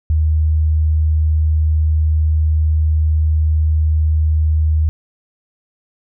sine tone, 77.78 Hz, D#2, in tune, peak -11 dBFS, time 0.1-4.89 s, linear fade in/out 0 ms, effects none

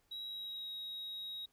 sine tone with pitch glide, 3861 to 3799 Hz, B7 to A#7, -40 to +32 cents, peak -39 dBFS, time 0.11-1.46 s, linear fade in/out 10 ms, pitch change -28 cents, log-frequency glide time 0.23-0.71 s, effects tanh soft clip ceiling -40 dBFS + pink hiss -75 dBFS RMS until 1.52 s

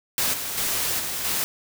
white noise with level steps, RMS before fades -23 / -30 / -25 / -29 / -25 dBFS, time 0.18-1.44 s, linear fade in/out 0 ms, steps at 0.33 / 0.57 / 0.99 / 1.24 s, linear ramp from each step 10 ms, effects none

